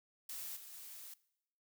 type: noise with level steps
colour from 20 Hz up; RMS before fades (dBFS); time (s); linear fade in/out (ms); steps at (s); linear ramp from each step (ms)
blue; -45 / -53 / -51; 0.29-1.14; 5; 0.56 / 0.72; 10
effects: noise-tail reverb RT60 0.8 s tail -21 dB re dry